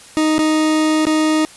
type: tone with dropouts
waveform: 40% pulse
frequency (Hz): 311.1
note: D#4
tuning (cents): 0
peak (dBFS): -12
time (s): 0.17-1.45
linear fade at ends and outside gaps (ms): 0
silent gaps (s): 0.382-0.39 / 1.053-1.068
effects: white hiss -41 dBFS RMS until 1.56 s + resampled to 24000 Hz

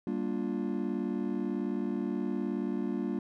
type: chord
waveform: triangle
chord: G minor seventh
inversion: none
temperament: just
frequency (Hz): 196 / 235.2 / 294 / 352.8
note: G3 / Bb3 / D4 / F4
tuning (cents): 0 / +16 / +2 / +18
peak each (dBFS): -33 / -32 / -33 / -35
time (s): 0.07-3.19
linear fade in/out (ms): 2
effects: tanh soft clip ceiling -20 dBFS

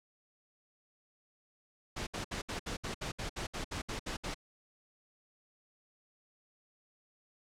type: noise bursts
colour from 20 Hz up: pink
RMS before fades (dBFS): -38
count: 14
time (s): 1.96-4.345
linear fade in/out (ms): 10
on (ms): 110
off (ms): 65
effects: low-pass 7000 Hz 12 dB/octave

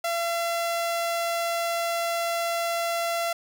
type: tone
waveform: sawtooth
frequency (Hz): 679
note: F5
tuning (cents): -49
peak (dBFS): -21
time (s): 0.04-3.33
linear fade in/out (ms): 5
effects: none

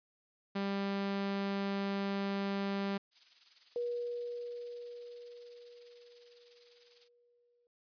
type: tone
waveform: sawtooth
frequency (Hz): 197.9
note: G3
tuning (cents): +17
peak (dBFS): -29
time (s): 0.55-2.98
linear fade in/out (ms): 10
type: noise with tremolo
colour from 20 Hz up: violet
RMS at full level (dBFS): -45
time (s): 3.11-7.09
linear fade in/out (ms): 50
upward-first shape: sine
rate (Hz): 20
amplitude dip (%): 60
type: tone with exponential decay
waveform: sine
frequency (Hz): 480.9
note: B4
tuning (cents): -46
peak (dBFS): -32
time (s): 3.76-7.67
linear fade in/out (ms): 1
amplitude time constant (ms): 850
effects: resampled to 11025 Hz

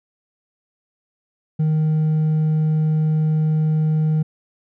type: tone with hard clipping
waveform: sine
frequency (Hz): 155.56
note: D#3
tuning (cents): 0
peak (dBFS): -16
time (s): 1.59-4.23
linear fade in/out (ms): 10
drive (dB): 2
effects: none

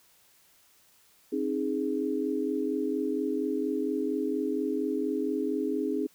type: chord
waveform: sine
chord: Ab major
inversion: first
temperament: equal with one note detuned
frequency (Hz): 266.8 / 311.1 / 415.3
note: C4 / Eb4 / Ab4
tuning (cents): +34 / 0 / 0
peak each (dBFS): -31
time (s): 1.32-6.07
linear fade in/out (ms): 10
effects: white hiss -62 dBFS RMS until 6.14 s

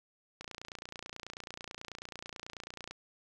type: click train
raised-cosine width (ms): 0.2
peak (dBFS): -25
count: 74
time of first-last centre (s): 0.41-2.91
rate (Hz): 29.2
effects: none

